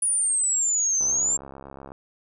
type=exponential two-way sweep; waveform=sine; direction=down then up; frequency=9820 to 6050 to 7460 Hz; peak=-20 dBFS; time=0.02-1.37 s; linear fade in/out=5 ms; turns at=1.04 s
type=click train; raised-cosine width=1 ms; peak=-26 dBFS; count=63; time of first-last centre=1.01-1.919 s; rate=68.2 Hz
effects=none